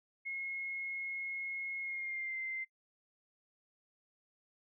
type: tone with pitch glide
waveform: sine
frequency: 2164 to 2082 Hz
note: C#7 to C7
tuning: -42 to -9 cents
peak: -37 dBFS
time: 0.25-2.65 s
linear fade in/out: 20 ms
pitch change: -67 cents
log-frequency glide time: 1.81-2.37 s
effects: noise-tail reverb RT60 0.1 s tail -23 dB re dry